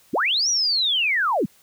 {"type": "linear two-way sweep", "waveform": "sine", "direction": "up then down", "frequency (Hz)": [134.4, 5900, 134.4], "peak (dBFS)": -18, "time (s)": [0.13, 1.46], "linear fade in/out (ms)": 10, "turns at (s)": 0.49, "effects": ["white hiss -56 dBFS RMS until 1.62 s"]}